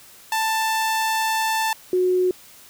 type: tone pair in turn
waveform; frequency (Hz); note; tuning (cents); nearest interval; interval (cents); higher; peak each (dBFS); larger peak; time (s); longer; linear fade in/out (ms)
sawtooth / sine; 885 / 365.7; A5 / F#4; +10 / -20; octave + minor third; 1530; first; -16; neither; 0.32-1.73 / 1.93-2.31; first; 2
effects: white hiss -47 dBFS RMS until 2.69 s